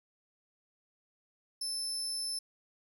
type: tone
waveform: 30% pulse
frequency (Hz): 5274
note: E8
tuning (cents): 0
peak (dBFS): -30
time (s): 1.61-2.39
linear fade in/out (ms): 5
effects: none